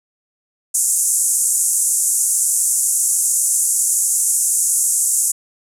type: band-pass noise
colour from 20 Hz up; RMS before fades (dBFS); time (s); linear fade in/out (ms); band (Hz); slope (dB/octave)
pink; -17; 0.74-5.32; 10; 6900 to 11000; 48
effects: none